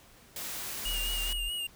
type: noise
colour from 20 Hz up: white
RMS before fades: -38 dBFS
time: 0.36-1.33 s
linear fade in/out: 2 ms
type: tone with vibrato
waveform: square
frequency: 2851 Hz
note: F7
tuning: 35 cents sharp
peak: -33 dBFS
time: 0.85-1.67 s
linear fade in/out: 5 ms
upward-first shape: sine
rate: 4.7 Hz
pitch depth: 37 cents each way
type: tone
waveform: sine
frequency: 41.2 Hz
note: E1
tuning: in tune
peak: -34 dBFS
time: 0.85-1.5 s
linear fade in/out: 20 ms
effects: pink hiss -57 dBFS RMS until 1.75 s